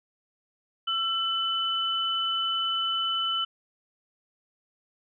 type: tone pair together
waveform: sine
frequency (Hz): 1341 / 3010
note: E6 / F#7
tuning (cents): +29 / +29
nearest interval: octave + major second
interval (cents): 1400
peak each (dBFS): -30 / -26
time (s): 0.87-3.45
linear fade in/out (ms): 10
effects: none